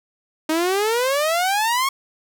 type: exponential sweep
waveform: sawtooth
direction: up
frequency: 308.3 to 1108.7 Hz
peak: -14 dBFS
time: 0.49-1.89 s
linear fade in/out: 5 ms
effects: none